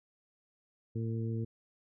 harmonic tone, 113.4 Hz, A#2, 47 cents flat, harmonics 1 / 2 / 3 / 4, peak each -33 / -39 / -43 / -45 dBFS, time 0.95-1.45 s, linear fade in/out 10 ms, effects none

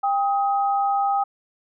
sine tone pair together, 797 / 1260.4 Hz, G5 / D#6, +28 / +22 cents, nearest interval minor sixth, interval 794 cents, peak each -19 / -26 dBFS, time 0.03-1.24 s, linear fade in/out 10 ms, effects none

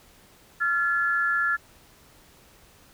sine tone pair together, 1380.6 / 1716 Hz, F6 / A6, -20 / -44 cents, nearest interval major third, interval 376 cents, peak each -24 dBFS, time 0.6-1.57 s, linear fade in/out 20 ms, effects pink hiss -55 dBFS RMS until 2.93 s

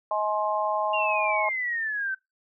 harmonic tone, 211 Hz, G#3, 28 cents sharp, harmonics 3 / 4 / 5, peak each -28 / -28 / -28 dBFS, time 0.11-1.49 s, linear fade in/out 2 ms
sine exponential sweep, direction down, 2811 to 1525 Hz, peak -26 dBFS, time 0.93-2.15 s, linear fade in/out 10 ms
effects noise-tail reverb RT60 0.2 s tail -23 dB re dry

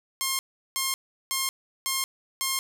5% pulse tone bursts, 1066 Hz, C6, 32 cents sharp, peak -13 dBFS, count 5, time 0.21-2.59 s, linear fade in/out 0 ms, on 180 ms, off 370 ms, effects none

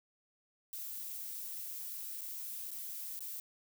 violet noise with dropouts, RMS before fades -43 dBFS, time 0.73-3.4 s, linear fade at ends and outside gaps 1 ms, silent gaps 2.21-2.215 / 2.707-2.714 / 3.192-3.206 s, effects none

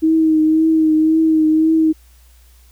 sine tone with vibrato, 316.2 Hz, D#4, 28 cents sharp, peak -10 dBFS, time 0.02-1.93 s, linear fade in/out 20 ms, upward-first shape triangle, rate 1.9 Hz, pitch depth 34 cents each way, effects added 60 Hz sine -45 dBFS peak until 2.71 s + white hiss -54 dBFS RMS until 2.71 s

